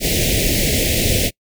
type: band-stop noise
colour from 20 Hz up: pink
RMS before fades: -17 dBFS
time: 0-1.31 s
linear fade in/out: 50 ms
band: 650 to 2000 Hz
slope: 48 dB/octave
effects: noise-tail reverb RT60 0.1 s tail -25 dB re dry